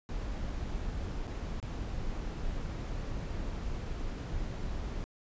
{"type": "noise with dropouts", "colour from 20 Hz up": "brown", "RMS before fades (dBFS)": -36, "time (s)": [0.09, 5.04], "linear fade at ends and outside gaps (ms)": 0, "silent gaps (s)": [[1.271, 1.276], [1.601, 1.628]], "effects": ["resampled to 16000 Hz"]}